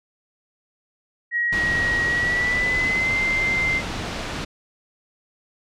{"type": "tone with pitch glide", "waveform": "sine", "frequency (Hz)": [1900, 2084], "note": ["A#6", "C7"], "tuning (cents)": [33, -7], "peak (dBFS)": -19, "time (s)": [1.31, 3.82], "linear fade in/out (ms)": 50, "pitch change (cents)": 160, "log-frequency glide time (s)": [2.06, 3.17]}
{"type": "noise", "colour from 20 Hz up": "pink", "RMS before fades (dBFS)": -28, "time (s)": [1.52, 4.45], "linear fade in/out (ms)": 10}
{"effects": ["low-pass 5000 Hz 12 dB/octave"]}